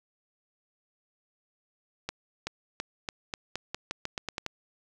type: accelerating click train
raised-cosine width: 0.2 ms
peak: -15 dBFS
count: 13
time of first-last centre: 2.09-4.463 s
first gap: 380 ms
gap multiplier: 0.87
effects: none